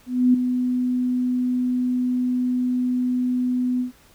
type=tone with ADSR envelope; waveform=sine; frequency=250 Hz; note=B3; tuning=21 cents sharp; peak=-11 dBFS; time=0.06-3.92 s; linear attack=280 ms; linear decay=6 ms; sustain=-8 dB; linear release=120 ms; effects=pink hiss -54 dBFS RMS until 4.14 s